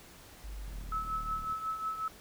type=linear sweep; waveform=sine; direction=down; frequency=51.91 to 33.86 Hz; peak=-39 dBFS; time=0.43-1.45 s; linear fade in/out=20 ms
type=click train; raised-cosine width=5 ms; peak=-38 dBFS; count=33; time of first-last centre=0.68-1.524 s; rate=37.9 Hz
type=tone with tremolo; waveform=sine; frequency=1300 Hz; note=E6; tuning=24 cents flat; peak=-30 dBFS; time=0.92-2.08 s; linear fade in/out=2 ms; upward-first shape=triangle; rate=5.5 Hz; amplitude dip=70%
effects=pink hiss -54 dBFS RMS until 2.2 s